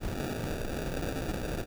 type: noise with sample-and-hold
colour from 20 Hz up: pink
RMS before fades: -34 dBFS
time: 0-1.66 s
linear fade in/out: 50 ms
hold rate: 1050 Hz
effects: none